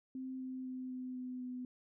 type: tone with pitch steps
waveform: sine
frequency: 260.4 / 258.5 / 256.5 / 254.6 / 252.7 / 250.8 Hz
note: C4 / C4 / C4 / C4 / B3 / B3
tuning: -8 / -21 / -34 / -47 / +40 / +27 cents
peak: -40 dBFS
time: 0.15-1.65 s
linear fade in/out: 2 ms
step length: 250 ms
effects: none